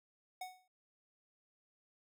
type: tone with exponential decay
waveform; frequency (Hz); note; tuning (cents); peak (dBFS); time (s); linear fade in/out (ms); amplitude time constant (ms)
square; 740; F#5; 0; -40; 0.41-0.68; 5; 57
effects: none